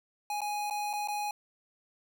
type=tone with dropouts; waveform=square; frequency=830.6 Hz; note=G#5; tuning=in tune; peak=-32 dBFS; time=0.3-1.31 s; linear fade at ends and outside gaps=2 ms; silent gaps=0.407-0.416 / 0.7-0.708 / 0.931-0.935 / 1.075-1.084 s; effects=none